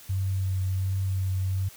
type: tone with vibrato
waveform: sine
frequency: 94.9 Hz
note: F#2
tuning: 44 cents sharp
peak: -24 dBFS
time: 0.09-1.69 s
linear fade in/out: 10 ms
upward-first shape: triangle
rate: 1.4 Hz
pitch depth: 22 cents each way
effects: white hiss -49 dBFS RMS until 1.76 s